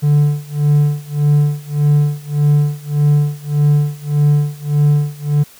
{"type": "tone with tremolo", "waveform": "triangle", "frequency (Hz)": 146.83, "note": "D3", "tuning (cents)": 0, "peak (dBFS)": -5, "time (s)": [0.02, 5.44], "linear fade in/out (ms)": 20, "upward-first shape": "sine", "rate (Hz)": 1.7, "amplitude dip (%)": 95, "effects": ["tanh soft clip ceiling -1 dBFS", "white hiss -43 dBFS RMS until 5.59 s"]}